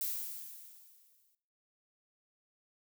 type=noise with exponential decay; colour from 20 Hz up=violet; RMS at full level=-34 dBFS; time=0.01-1.35 s; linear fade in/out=2 ms; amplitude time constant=290 ms; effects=noise-tail reverb RT60 0.5 s tail -17 dB re dry